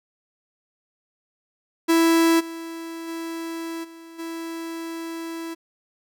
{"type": "tone with level steps", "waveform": "45% pulse", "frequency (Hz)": 330, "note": "E4", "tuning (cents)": 2, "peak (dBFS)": [-15, -32, -29, -41, -30], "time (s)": [1.88, 5.55], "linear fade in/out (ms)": 20, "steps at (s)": [2.39, 3.07, 3.83, 4.18], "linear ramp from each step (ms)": 20, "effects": []}